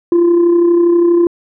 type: tone with amplitude modulation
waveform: sine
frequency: 344.2 Hz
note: F4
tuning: 25 cents flat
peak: -3 dBFS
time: 0.12-1.27 s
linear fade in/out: 2 ms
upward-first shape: sine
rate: 32.4 Hz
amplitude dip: 45%
effects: tanh soft clip ceiling -5 dBFS